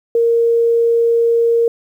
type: tone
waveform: sine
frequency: 464.8 Hz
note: A#4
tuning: 5 cents flat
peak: -10 dBFS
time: 0.15-1.68 s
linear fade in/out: 2 ms
effects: 8-bit